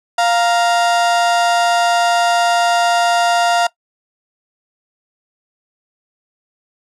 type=tone pair together; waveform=35% pulse; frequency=698.5 / 934.3 Hz; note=F5 / A#5; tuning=0 / +4 cents; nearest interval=perfect fourth; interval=504 cents; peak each=-11 / -18 dBFS; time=0.18-3.67 s; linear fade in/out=5 ms; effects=noise-tail reverb RT60 0.1 s tail -20 dB re dry + low-pass 8000 Hz 12 dB/octave